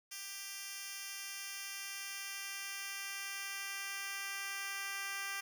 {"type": "tone with high-pass filter sweep", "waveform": "10% pulse", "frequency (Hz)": 394.4, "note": "G4", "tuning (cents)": 11, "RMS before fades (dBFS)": -43, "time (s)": [0.11, 5.41], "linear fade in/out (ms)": 10, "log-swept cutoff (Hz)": [3900, 1600], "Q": 0.79, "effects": []}